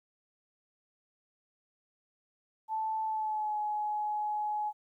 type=tone with pitch glide; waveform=sine; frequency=877 to 843.2 Hz; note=A5 to G#5; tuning=-6 to +26 cents; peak=-30 dBFS; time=2.68-4.73 s; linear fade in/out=50 ms; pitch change=-68 cents; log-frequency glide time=3.05-3.58 s; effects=12-bit